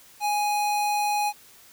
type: tone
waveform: square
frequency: 830.6 Hz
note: G#5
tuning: in tune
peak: -23 dBFS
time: 0.2-1.33 s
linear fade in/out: 50 ms
effects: white hiss -52 dBFS RMS until 1.72 s